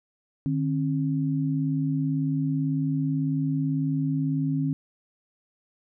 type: tone pair together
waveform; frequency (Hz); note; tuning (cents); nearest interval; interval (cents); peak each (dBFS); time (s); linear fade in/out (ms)
sine; 151.48 / 269.6; D#3 / C#4; -46 / -48; minor seventh; 998; -25 / -26; 0.46-4.73; 0
effects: none